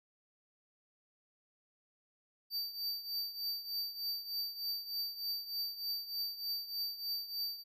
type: tone with tremolo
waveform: square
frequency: 4634 Hz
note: D8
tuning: 24 cents flat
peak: -34 dBFS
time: 2.5-7.64 s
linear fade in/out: 50 ms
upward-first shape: triangle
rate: 3.3 Hz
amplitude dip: 80%
effects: none